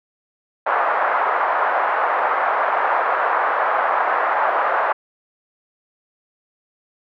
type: band-pass noise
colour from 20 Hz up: pink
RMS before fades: -19 dBFS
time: 0.66-4.93 s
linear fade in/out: 10 ms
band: 650 to 1500 Hz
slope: 24 dB/octave
effects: none